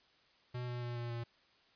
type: tone with pitch steps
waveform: square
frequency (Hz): 123.47 / 122.05 / 120.65 / 119.26 / 117.89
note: B2 / B2 / B2 / A#2 / A#2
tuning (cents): 0 / -20 / -40 / +40 / +20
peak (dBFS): -39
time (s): 0.54-1.24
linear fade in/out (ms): 10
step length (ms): 140
effects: white hiss -68 dBFS RMS until 1.75 s + resampled to 11025 Hz